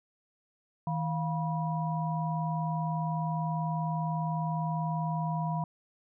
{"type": "tone cluster", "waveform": "sine", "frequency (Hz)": [159.2, 700, 975], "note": ["D#3", "F5", "B5"], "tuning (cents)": [40, 4, -23], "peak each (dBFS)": [-30, -37, -35], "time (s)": [0.87, 5.64], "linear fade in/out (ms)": 2, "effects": []}